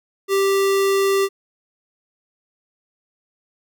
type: tone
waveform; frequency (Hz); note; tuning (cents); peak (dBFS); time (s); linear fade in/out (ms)
square; 392; G4; 0; -16; 0.28-1.29; 50
effects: none